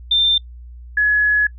sine tone pair in turn, 3584 / 1691.4 Hz, A7 / G#6, +31 / +31 cents, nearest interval octave + minor second, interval 1300 cents, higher first, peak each -12 dBFS, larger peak neither, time 0.11-0.38 / 0.97-1.47 s, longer second, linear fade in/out 5 ms, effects noise-tail reverb RT60 0.1 s tail -25 dB re dry + added 60 Hz sine -34 dBFS peak until 1.58 s

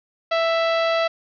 sawtooth tone, 661 Hz, E5, 5 cents sharp, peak -14 dBFS, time 0.31-1.08 s, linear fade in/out 10 ms, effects resampled to 11025 Hz + 7-bit

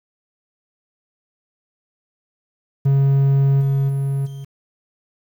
triangle tone with level steps, 137.7 Hz, C#3, 11 cents flat, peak -10 / -13 / -16 / -27 dBFS, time 2.85-4.45 s, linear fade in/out 10 ms, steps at 3.6 / 3.88 / 4.25 s, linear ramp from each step 20 ms, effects 8-bit

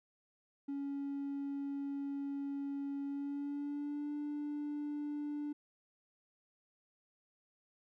triangle tone with pitch glide, 280 to 293.9 Hz, C#4 to D4, +18 to +1 cents, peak -34 dBFS, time 0.68-5.53 s, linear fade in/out 10 ms, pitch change +83 cents, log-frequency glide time 3.05-4.13 s, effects tanh soft clip ceiling -32 dBFS

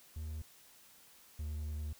triangle tone pair in turn, 77.8 / 75.85 Hz, D#2 / D#2, 0 / -44 cents, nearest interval unison, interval 44 cents, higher first, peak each -37 / -35 dBFS, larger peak second, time 0.16-0.42 / 1.39-1.93 s, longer second, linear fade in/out 5 ms, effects white hiss -61 dBFS RMS until 1.99 s

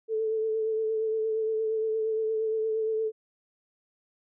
sine tone with vibrato, 440 Hz, A4, in tune, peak -25 dBFS, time 0.08-3.12 s, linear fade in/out 50 ms, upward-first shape triangle, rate 8.6 Hz, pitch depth 29 cents each way, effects none

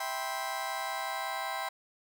30% pulse chord, C major seventh, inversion first, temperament just, 654.1 / 784.9 / 981.1 / 1046.5 Hz, E5 / G5 / B5 / C6, -14 / +2 / -12 / 0 cents, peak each -38 / -34 / -39 / -36 dBFS, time 0-1.69 s, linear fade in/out 5 ms, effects none

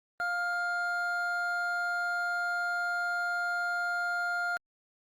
triangle tone pair together, 703 / 1406 Hz, F5 / F6, +11 / +11 cents, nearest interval octave, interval 1200 cents, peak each -33 / -28 dBFS, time 0.2-4.57 s, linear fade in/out 0 ms, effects Opus 32 kbps

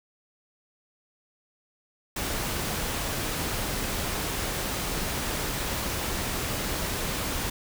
pink noise, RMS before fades -30 dBFS, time 2.16-7.5 s, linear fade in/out 5 ms, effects none

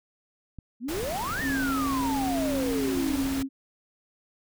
clicks, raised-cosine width 5 ms, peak -28 dBFS, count 7, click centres 0.587 / 1.031 / 1.315 / 1.395 / 1.499 / 1.571 / 1.692 s
sine exponential two-way sweep, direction up then down, 220 to 1864.7 to 265.9 Hz, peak -29 dBFS, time 0.8-3.24 s, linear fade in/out 50 ms, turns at 1.42 s
pink noise, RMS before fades -35 dBFS, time 0.88-3.43 s, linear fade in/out 10 ms
sine tone, 270 Hz, C#4, 45 cents flat, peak -26 dBFS, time 1.41-3.49 s, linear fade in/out 50 ms
effects none

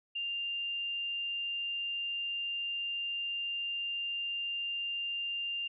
sine tone, 2794 Hz, F7, in tune, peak -33 dBFS, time 0.15-5.68 s, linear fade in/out 10 ms, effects none

